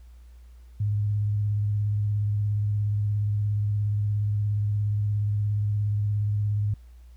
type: tone with vibrato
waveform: sine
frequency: 103.83 Hz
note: G#2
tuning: in tune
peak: -22 dBFS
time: 0.8-6.74 s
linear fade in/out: 5 ms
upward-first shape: sine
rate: 17 Hz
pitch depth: 25 cents each way
effects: added 60 Hz sine -45 dBFS peak until 7.16 s + pink hiss -66 dBFS RMS until 7.16 s